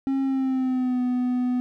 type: tone with pitch glide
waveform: triangle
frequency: 270.1 to 249.1 Hz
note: C#4 to B3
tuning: -45 to +15 cents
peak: -19 dBFS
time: 0.07-1.6 s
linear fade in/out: 0 ms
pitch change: -140 cents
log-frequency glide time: 0.22-1.01 s
effects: none